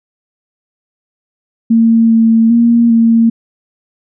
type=tone with pitch steps; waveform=sine; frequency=227.7 / 226 / 234.2 / 228.8 Hz; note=A#3 / A3 / A#3 / A#3; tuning=-40 / +47 / +8 / -32 cents; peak=-5 dBFS; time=1.7-3.3 s; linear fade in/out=10 ms; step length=400 ms; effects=none